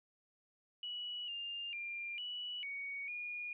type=tone with pitch steps; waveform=sine; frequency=2935 / 2805 / 2390 / 2947 / 2238 / 2436 Hz; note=F#7 / F7 / D7 / F#7 / C#7 / D#7; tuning=-15 / +7 / +30 / -8 / +16 / -37 cents; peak=-40 dBFS; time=0.83-3.53 s; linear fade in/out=2 ms; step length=450 ms; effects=none